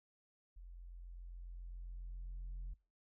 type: tone with level ramp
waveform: sine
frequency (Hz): 43.65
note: F1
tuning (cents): 0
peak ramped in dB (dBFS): -50 to -39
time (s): 0.56-2.74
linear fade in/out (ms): 10
effects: noise-tail reverb RT60 0.3 s tail -24 dB re dry + tanh soft clip ceiling -41 dBFS